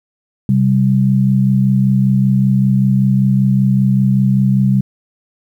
sine tone pair together, 130.8 / 195.98 Hz, C3 / G3, 0 / 0 cents, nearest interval perfect fifth, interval 700 cents, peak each -12 dBFS, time 0.49-4.81 s, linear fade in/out 2 ms, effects 8-bit

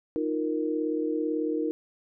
sine chord, Eb suspended second, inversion none, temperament equal, 311.1 / 349.2 / 466.2 Hz, Eb4 / F4 / Bb4, 0 / 0 / 0 cents, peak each -28 / -33 / -30 dBFS, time 0.16-1.71 s, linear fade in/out 0 ms, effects none

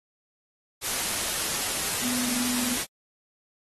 sine tone in noise, 246.9 Hz, B3, in tune, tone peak -30 dBFS, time 2.01-2.78 s, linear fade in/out 50 ms, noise white, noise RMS -28 dBFS, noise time 0.81-2.86 s, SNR -5 dB, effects AAC 32 kbps

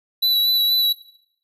square tone with vibrato, 3950 Hz, B7, in tune, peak -16 dBFS, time 0.22-0.93 s, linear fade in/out 10 ms, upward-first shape sine, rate 4.2 Hz, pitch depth 20 cents each way, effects noise-tail reverb RT60 0.7 s tail -19 dB re dry

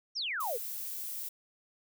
sine exponential sweep, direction down, 5920 to 420 Hz, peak -32 dBFS, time 0.15-0.58 s, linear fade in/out 20 ms
violet noise, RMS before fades -39 dBFS, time 0.4-1.29 s, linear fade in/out 5 ms
effects none

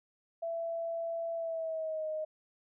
sine tone with pitch glide, 667 to 622.3 Hz, E5 to D#5, +20 to 0 cents, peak -33 dBFS, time 0.42-2.25 s, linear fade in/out 10 ms, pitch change -120 cents, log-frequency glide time 1.35-2.08 s, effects none

